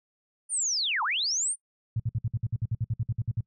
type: linear two-way sweep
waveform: sine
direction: down then up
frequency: 9370 to 830.6 to 9370 Hz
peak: -25 dBFS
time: 0.49-1.56 s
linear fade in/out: 50 ms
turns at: 1.03 s
type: tone bursts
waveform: sine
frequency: 113.4 Hz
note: A#2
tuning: 47 cents flat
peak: -24 dBFS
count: 16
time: 1.96-3.408 s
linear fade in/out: 5 ms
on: 38 ms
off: 56 ms
effects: noise-tail reverb RT60 0.1 s tail -24 dB re dry